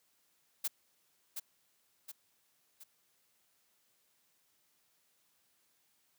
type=noise with echo; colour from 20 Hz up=blue; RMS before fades=-34 dBFS; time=0.64-0.68 s; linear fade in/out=10 ms; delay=720 ms; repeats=3; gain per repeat=-6 dB; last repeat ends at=2.84 s; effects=white hiss -74 dBFS RMS until 6.18 s + high-pass 80 Hz 12 dB/octave